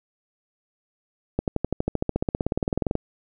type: accelerating click train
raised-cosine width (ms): 2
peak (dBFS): -9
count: 26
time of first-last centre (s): 1.39-2.954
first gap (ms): 88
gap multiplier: 0.97
effects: none